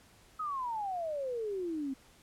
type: exponential sweep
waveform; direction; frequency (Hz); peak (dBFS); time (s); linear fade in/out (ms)
sine; down; 1292 to 260.5; -33; 0.39-1.94; 10
effects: pink hiss -61 dBFS RMS until 2.22 s + low-pass 12000 Hz 12 dB/octave